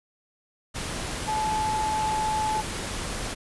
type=tone in noise; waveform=sine; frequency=864 Hz; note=A5; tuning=32 cents flat; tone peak=-24 dBFS; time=1.27-2.62 s; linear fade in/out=20 ms; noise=pink; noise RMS=-32 dBFS; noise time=0.74-3.35 s; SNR=+5 dB; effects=resampled to 24000 Hz